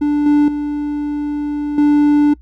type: tone with level steps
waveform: triangle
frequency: 293.7 Hz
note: D4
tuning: in tune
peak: -10 / -6 / -15 / -6 dBFS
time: 0.01-2.34 s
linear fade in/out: 10 ms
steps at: 0.26 / 0.48 / 1.78 s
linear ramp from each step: 2 ms
effects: noise-tail reverb RT60 0.1 s tail -24 dB re dry + added 60 Hz sine -39 dBFS peak until 2.41 s